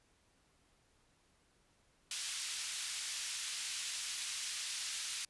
white band-pass noise, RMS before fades -41 dBFS, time 2.11-5.25 s, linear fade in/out 2 ms, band 2200 to 7700 Hz, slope 12 dB/octave, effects pink hiss -72 dBFS RMS until 5.29 s + resampled to 24000 Hz

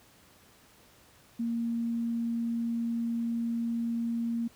sine tone, 232.5 Hz, A#3, 4 cents flat, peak -28 dBFS, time 1.39-4.48 s, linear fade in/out 10 ms, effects pink hiss -59 dBFS RMS until 4.55 s + high-pass 60 Hz 12 dB/octave

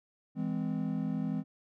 triangle chord, E augmented, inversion none, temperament just, 164.81 / 206 / 257.5 Hz, E3 / G#3 / B#3, 0 / -14 / -28 cents, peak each -33 dBFS, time 0.35-1.44 s, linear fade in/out 50 ms, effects none

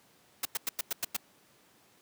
white noise bursts, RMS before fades -31 dBFS, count 7, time 0.43-1.167 s, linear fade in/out 5 ms, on 23 ms, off 96 ms, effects pink hiss -63 dBFS RMS until 2.01 s + high-pass 150 Hz 12 dB/octave

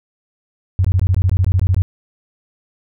sine tone bursts, 92.5 Hz, F#2, in tune, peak -10 dBFS, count 14, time 0.79-1.82 s, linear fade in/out 0 ms, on 55 ms, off 20 ms, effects none

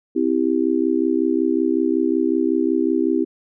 sine chord, C major, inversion none, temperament just, 261.6 / 327 / 392.4 Hz, C4 / E4 / G4, 0 / -14 / +2 cents, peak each -21 / -19 / -22 dBFS, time 0.15-3.25 s, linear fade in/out 20 ms, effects none

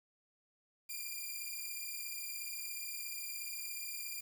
5% pulse beating tone pair, 2389 / 2406 Hz, D7 / D7, +29 / +41 cents, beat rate 17 Hz, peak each -33 / -35 dBFS, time 0.89-4.21 s, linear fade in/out 10 ms, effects 10-bit

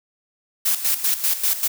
blue noise with tremolo, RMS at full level -19 dBFS, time 0.65-1.68 s, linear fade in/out 10 ms, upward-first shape square, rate 5.1 Hz, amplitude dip 70%, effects none

